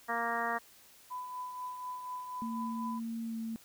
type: harmonic tone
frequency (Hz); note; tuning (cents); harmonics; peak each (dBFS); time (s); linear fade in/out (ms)
233.1; A#3; 0; 1 / 2 / 3 / 4 / 5 / 6 / 7 / 8; -44 / -42 / -37 / -38 / -37 / -42 / -41 / -38; 0.08-0.59; 20
type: tone with tremolo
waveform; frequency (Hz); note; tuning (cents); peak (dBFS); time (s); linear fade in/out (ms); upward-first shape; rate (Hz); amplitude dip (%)
sine; 1000; B5; +21; -36; 1.1-3; 20; triangle; 4.1; 50
type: tone with pitch glide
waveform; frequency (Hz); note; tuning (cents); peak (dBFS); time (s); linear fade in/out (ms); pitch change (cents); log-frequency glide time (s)
sine; 228.4 to 225.5; A#3 to A3; -35 to +43; -35; 2.42-3.56; 0; -22; 3.26-3.35
effects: white hiss -59 dBFS RMS until 3.64 s